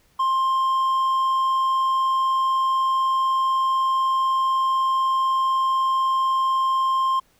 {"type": "tone with hard clipping", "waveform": "sine", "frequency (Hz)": 1056, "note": "C6", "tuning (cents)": 16, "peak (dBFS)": -19, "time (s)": [0.19, 7.2], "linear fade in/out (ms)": 10, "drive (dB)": 3, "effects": ["pink hiss -61 dBFS RMS until 7.39 s"]}